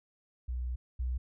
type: tone pair in turn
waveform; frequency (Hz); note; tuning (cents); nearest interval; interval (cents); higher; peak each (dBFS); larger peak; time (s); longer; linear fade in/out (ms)
sine; 61.74 / 62.39; B1 / B1; 0 / +18; unison; 18; second; -32 / -30; second; 0.48-0.76 / 0.99-1.18; first; 10
effects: none

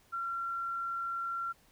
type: tone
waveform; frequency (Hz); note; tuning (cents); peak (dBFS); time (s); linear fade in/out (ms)
sine; 1368; F6; -36; -33; 0.12-1.53; 20
effects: pink hiss -65 dBFS RMS until 1.71 s

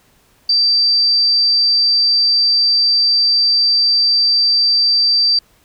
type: tone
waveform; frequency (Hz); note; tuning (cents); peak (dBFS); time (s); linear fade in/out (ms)
sine; 4672; D8; -10; -10; 0.49-5.39; 5
effects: pink hiss -54 dBFS RMS until 5.64 s

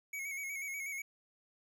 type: tone with vibrato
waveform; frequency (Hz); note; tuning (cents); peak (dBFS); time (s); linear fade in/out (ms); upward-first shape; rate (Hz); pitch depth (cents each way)
square; 2217; C#7; 0; -39; 0.13-1.02; 5; square; 8.2; 40
effects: none

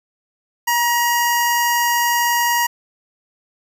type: tone with notch filter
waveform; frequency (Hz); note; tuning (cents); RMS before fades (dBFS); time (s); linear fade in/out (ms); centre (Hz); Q
10% pulse; 951; A#5; +34; -17; 0.67-2.67; 10; 3800; 0.59
effects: resampled to 32000 Hz + 8-bit

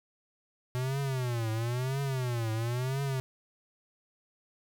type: tone with vibrato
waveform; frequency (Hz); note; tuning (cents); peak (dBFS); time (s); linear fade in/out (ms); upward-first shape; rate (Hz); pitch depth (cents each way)
square; 124; B2; +7; -30; 0.75-3.2; 0; triangle; 0.99; 220
effects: none

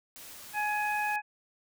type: noise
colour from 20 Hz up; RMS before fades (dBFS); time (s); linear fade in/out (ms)
white; -47; 0.16-1.16; 0
type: harmonic tone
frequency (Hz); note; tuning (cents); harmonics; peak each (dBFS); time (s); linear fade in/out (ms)
839; G#5; +17; 1 / 2 / 3; -30 / -33 / -35; 0.53-1.22; 50
effects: none

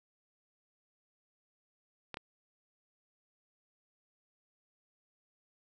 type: clicks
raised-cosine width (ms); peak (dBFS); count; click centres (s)
0.3; -24; 2; 2.143 / 2.171
effects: none

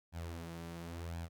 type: tone with flanger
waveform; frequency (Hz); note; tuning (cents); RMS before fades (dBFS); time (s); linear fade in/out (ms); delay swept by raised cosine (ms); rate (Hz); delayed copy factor
sawtooth; 84.1; E2; +35; -44; 0.12-1.29; 50; 1.2 to 6.8; 0.94; +0.6
effects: none

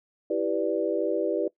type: chord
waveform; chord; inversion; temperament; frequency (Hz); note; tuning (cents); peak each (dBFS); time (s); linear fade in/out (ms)
sine; E minor seventh; none; equal; 329.6 / 392 / 493.9 / 587.3; E4 / G4 / B4 / D5; 0 / 0 / 0 / 0; -29; 0.3-1.48; 5
effects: noise-tail reverb RT60 0.1 s tail -20 dB re dry

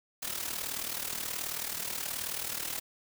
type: noise with amplitude modulation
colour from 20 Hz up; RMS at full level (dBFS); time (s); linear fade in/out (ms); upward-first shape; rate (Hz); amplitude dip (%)
white; -33; 0.22-2.8; 10; sine; 38.7; 70
effects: none

